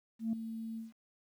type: tone with ADSR envelope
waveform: sine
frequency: 225.1 Hz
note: A3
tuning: 40 cents sharp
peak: -27 dBFS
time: 0.19-0.93 s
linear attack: 140 ms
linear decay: 4 ms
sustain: -11 dB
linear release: 150 ms
effects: tanh soft clip ceiling -27 dBFS + 11-bit